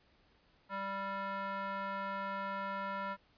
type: tone with band-pass filter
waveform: square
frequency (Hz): 196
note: G3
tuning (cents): 0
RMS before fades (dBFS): -39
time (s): 0.69-3.17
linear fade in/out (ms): 50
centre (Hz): 1200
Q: 2.3
effects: pink hiss -69 dBFS RMS until 3.37 s + resampled to 11025 Hz